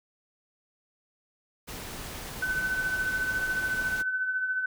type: noise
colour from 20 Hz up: pink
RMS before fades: -39 dBFS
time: 1.67-4.03 s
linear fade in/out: 20 ms
type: tone with tremolo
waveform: sine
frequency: 1514 Hz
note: F#6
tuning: 39 cents sharp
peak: -24 dBFS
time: 2.42-4.66 s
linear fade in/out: 5 ms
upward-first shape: triangle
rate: 14 Hz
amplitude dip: 55%
effects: none